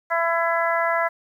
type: harmonic tone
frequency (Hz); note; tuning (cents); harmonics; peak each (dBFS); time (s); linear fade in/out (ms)
334.8; E4; +27; 2 / 3 / 4 / 5 / 6; -23 / -25 / -26 / -27 / -28; 0.1-1.09; 20
effects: 9-bit